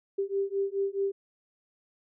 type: beating tone pair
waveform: sine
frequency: 392 / 396.7 Hz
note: G4 / G4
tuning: 0 / +21 cents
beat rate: 4.7 Hz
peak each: -30 dBFS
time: 0.18-1.12 s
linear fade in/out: 10 ms
effects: none